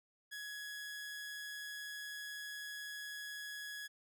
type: tone with amplitude modulation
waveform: sawtooth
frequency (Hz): 1678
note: G#6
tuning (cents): +17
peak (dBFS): -39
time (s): 0.31-3.88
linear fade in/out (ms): 20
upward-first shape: sine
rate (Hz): 152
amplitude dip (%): 25
effects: none